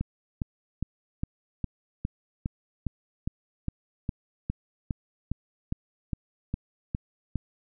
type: click train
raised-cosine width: 5 ms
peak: -16 dBFS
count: 19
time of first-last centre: 0.01-7.357 s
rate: 2.45 Hz
effects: none